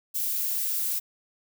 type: noise with high-pass filter sweep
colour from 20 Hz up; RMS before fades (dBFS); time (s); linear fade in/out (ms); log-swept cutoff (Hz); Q
violet; -28; 0.14-1; 20; 2400 to 310; 0.77
effects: none